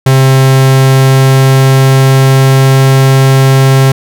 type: tone with pitch glide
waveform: 45% pulse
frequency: 133.1 to 134.03 Hz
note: C3 to C3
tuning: +30 to +42 cents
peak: -3 dBFS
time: 0.06-3.92 s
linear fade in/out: 5 ms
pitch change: +12 cents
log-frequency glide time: 0.3-3.04 s
effects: none